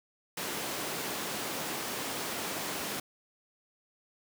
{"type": "high-pass noise", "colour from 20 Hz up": "pink", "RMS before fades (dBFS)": -36, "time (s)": [0.37, 3], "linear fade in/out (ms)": 5, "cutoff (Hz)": 230, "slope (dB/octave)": 12, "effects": []}